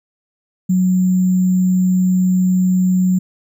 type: tone with sample-and-hold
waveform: sine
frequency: 183.8 Hz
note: F#3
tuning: 11 cents flat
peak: -11 dBFS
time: 0.69-3.19 s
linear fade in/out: 10 ms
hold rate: 7350 Hz
effects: none